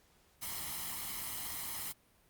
white noise with comb filter, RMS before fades -40 dBFS, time 0.41-1.93 s, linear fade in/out 20 ms, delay 0.97 ms, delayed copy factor +0.6, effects pink hiss -68 dBFS RMS until 2.29 s + Opus 48 kbps

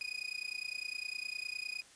30% pulse tone with amplitude modulation, 2484 Hz, D#7, 3 cents flat, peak -32 dBFS, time 0.01-1.82 s, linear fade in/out 0 ms, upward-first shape sine, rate 29.8 Hz, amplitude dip 95%, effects white hiss -59 dBFS RMS until 1.95 s + resampled to 22050 Hz

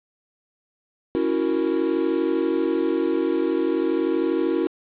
triangle chord, F# dominant seventh, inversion second, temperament equal, 277.2 / 329.6 / 370 / 466.2 Hz, C#4 / E4 / F#4 / A#4, 0 / 0 / 0 / 0 cents, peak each -25 / -21 / -23 / -25 dBFS, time 1.15-4.67 s, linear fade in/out 0 ms, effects resampled to 8000 Hz + 7-bit

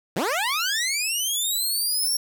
15% pulse linear sweep, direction up, 136.5 to 5588 Hz, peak -16 dBFS, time 0.16-2.17 s, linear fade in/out 5 ms, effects none

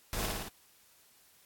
pink noise with echo, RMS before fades -35 dBFS, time 0.13-0.26 s, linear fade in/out 0 ms, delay 56 ms, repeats 4, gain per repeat -2 dB, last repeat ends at 0.484 s, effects white hiss -63 dBFS RMS until 1.45 s + AAC 64 kbps

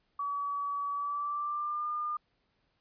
sine tone with pitch glide, 1140 to 1207.8 Hz, C#6 to D6, +48 to +48 cents, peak -31 dBFS, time 0.19-2.17 s, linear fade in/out 5 ms, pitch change +100 cents, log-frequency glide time 0.92-1.88 s, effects pink hiss -75 dBFS RMS until 2.8 s + resampled to 11025 Hz

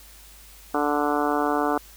harmonic tone, 146.83 Hz, D3, in tune, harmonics 2 / 3 / 4 / 5 / 6 / 7 / 8 / 9 / 10, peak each -26 / -28 / -31 / -27 / -30 / -32 / -30 / -33 / -34 dBFS, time 0.74-1.78 s, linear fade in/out 5 ms, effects added 50 Hz sine -49 dBFS peak until 1.96 s + white hiss -49 dBFS RMS until 1.96 s

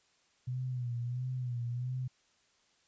sine tone with vibrato, 123.7 Hz, B2, 3 cents sharp, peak -33 dBFS, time 0.47-2.08 s, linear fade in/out 10 ms, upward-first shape sine, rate 1.5 Hz, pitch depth 66 cents each way, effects white hiss -70 dBFS RMS until 2.87 s + resampled to 16000 Hz

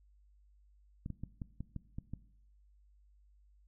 clicks, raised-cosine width 5 ms, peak -28 dBFS, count 8, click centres 1.061 / 1.103 / 1.236 / 1.418 / 1.606 / 1.763 / 1.985 / 2.136 s, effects noise-tail reverb RT60 0.7 s tail -18 dB re dry + added 50 Hz sine -62 dBFS peak until 3.67 s

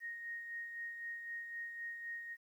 sine tone with tremolo, 1864.7 Hz, A#6, in tune, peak -40 dBFS, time 0-2.37 s, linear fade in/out 50 ms, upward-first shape sine, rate 3.9 Hz, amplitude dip 45%, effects 12-bit

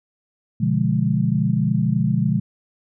sine chord, B diminished seventh, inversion none, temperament equal, 123.47 / 146.83 / 174.61 / 207.7 Hz, B2 / D3 / F3 / Ab3, 0 / 0 / 0 / 0 cents, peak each -22 dBFS, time 0.6-2.4 s, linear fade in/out 10 ms, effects none

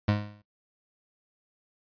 25% pulse tone with exponential decay, 103.83 Hz, G#2, in tune, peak -16 dBFS, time 0.08-0.42 s, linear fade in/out 5 ms, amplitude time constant 73 ms, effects noise-tail reverb RT60 0.1 s tail -17 dB re dry + resampled to 11025 Hz

